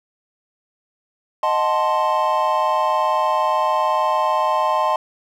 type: chord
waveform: triangle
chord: D# diminished seventh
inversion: none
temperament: equal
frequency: 622.3 / 740 / 880 / 1046.5 Hz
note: D#5 / F#5 / A5 / C6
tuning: 0 / 0 / 0 / 0 cents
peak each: -20 / -24 / -19 / -18 dBFS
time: 1.43-4.96 s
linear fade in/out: 2 ms
effects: none